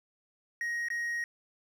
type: tone with dropouts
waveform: triangle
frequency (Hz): 1881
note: A#6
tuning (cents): +15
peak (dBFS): -29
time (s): 0.61-1.24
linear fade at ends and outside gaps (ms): 1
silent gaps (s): 0.885-0.902
effects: none